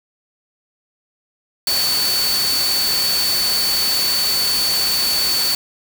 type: tone in noise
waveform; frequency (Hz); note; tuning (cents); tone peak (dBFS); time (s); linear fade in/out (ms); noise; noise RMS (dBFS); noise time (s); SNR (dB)
sine; 4481; C#8; +18; -17; 1.67-5.55; 2; white; -22; 1.67-5.55; +2
effects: none